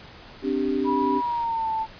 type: chord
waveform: sine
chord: C suspended second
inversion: none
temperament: equal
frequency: 261.6 / 293.7 / 392 Hz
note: C4 / D4 / G4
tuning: 0 / 0 / 0 cents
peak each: -26 dBFS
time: 0.42-1.22 s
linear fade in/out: 50 ms
type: click train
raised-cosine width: 0.2 ms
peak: -30 dBFS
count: 155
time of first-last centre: 0.44-1.44 s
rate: 154 Hz
type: tone with pitch glide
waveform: sine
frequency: 976 to 884.7 Hz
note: B5 to A5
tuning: -21 to +9 cents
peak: -23 dBFS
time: 0.84-1.87 s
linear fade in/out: 50 ms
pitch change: -170 cents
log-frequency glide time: 1.18-1.7 s
effects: pink hiss -45 dBFS RMS until 1.99 s + resampled to 11025 Hz

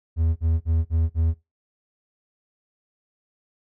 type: tone bursts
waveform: triangle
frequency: 81.5 Hz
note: E2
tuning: 19 cents flat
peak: -16 dBFS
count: 5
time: 0.16-1.344 s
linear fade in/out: 50 ms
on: 200 ms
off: 46 ms
effects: noise-tail reverb RT60 0.2 s tail -17 dB re dry

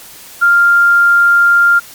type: tone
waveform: sine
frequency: 1396.9 Hz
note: F6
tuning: in tune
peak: -5 dBFS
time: 0.41-1.8 s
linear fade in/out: 20 ms
effects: white hiss -35 dBFS RMS until 1.94 s + MP3 96 kbps

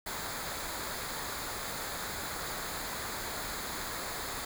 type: noise with comb filter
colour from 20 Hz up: pink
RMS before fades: -38 dBFS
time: 0.06-4.45 s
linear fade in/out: 5 ms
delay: 0.35 ms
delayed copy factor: -0.6
effects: none

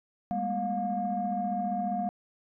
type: tone cluster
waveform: sine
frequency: 199.1 / 213.9 / 239.4 / 711 Hz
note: G3 / A3 / A#3 / F5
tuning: +27 / -49 / +46 / +31 cents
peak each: -33 / -38 / -36 / -29 dBFS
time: 0.31-2.09 s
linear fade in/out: 0 ms
effects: tanh soft clip ceiling -20 dBFS

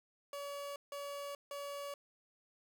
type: tone bursts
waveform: 30% pulse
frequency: 568 Hz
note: C#5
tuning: 42 cents sharp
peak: -39 dBFS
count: 3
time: 0.33-1.94 s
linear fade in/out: 2 ms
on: 430 ms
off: 160 ms
effects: none

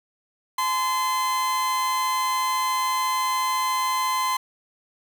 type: tone pair together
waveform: 40% pulse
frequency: 857 / 1031 Hz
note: A5 / C6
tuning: -46 / -26 cents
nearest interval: minor third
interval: 320 cents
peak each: -32 / -21 dBFS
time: 0.58-4.37 s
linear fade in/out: 5 ms
effects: none

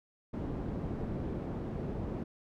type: low-pass noise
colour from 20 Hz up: white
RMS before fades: -37 dBFS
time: 0.33-2.24 s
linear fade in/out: 10 ms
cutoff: 300 Hz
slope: 12 dB/octave
effects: none

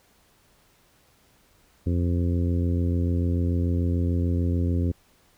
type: harmonic tone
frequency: 86.8 Hz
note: F2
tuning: 10 cents flat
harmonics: 1 / 2 / 3 / 4 / 5 / 6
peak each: -22 / -30 / -29 / -35 / -38 / -41 dBFS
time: 1.86-4.92 s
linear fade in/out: 10 ms
effects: pink hiss -61 dBFS RMS until 5.37 s

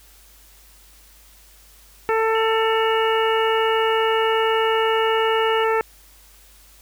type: harmonic tone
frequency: 445.3 Hz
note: A4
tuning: 21 cents sharp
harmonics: 1 / 2 / 3 / 4 / 5 / 6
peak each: -19 / -23 / -25 / -28 / -31 / -36 dBFS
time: 2.09-5.81 s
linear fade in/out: 0 ms
type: tone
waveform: sine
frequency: 2885 Hz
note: F#7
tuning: 44 cents flat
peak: -28 dBFS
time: 2.35-5.64 s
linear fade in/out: 2 ms
effects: added 50 Hz sine -51 dBFS peak until 6.81 s + white hiss -51 dBFS RMS until 6.81 s

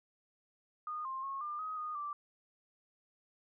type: tone with pitch steps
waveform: sine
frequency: 1227 / 1057 / 1090 / 1199 / 1261 / 1232 / 1171 Hz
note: D#6 / C6 / C#6 / D6 / D#6 / D#6 / D6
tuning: -25 / +17 / -29 / +36 / +23 / -17 / -5 cents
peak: -37 dBFS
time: 0.87-2.13 s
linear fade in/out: 2 ms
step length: 180 ms
effects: none

